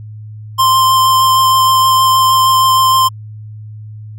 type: tone with vibrato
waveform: square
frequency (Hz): 1046.5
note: C6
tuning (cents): 0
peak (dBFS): -8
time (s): 0.58-3.09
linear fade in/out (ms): 20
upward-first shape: sine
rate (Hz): 6.4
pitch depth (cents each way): 9
effects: added 107 Hz sine -27 dBFS peak until 4.18 s